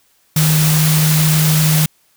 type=tone in noise; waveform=sine; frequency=155.56 Hz; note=D#3; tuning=in tune; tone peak=-11 dBFS; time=0.36-1.86 s; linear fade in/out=5 ms; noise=white; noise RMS=-18 dBFS; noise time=0.36-1.86 s; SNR=+4 dB; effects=white hiss -57 dBFS RMS until 2.16 s